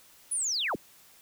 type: linear sweep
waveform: sine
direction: down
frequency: 10340 to 43.14 Hz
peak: -27 dBFS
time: 0.31-0.76 s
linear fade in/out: 10 ms
effects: white hiss -57 dBFS RMS until 1.21 s